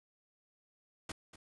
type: noise with echo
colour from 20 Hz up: pink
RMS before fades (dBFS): -41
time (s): 1.09-1.12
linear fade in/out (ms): 5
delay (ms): 240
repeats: 1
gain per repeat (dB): -14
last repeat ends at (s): 1.36
effects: resampled to 22050 Hz